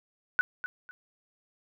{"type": "tone with echo", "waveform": "sine", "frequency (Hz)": 1486, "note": "F#6", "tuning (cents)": 7, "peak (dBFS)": -19, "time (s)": [0.39, 0.41], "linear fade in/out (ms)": 0, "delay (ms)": 250, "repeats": 2, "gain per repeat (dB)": -12, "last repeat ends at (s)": 0.91, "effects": []}